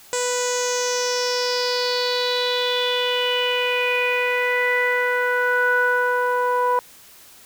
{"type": "tone with low-pass filter sweep", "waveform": "sawtooth", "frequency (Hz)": 493.7, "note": "B4", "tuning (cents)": -1, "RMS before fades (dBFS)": -21, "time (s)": [0.13, 6.79], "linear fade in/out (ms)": 0, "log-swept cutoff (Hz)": [7600, 1100], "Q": 6.1, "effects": ["white hiss -47 dBFS RMS until 7.45 s"]}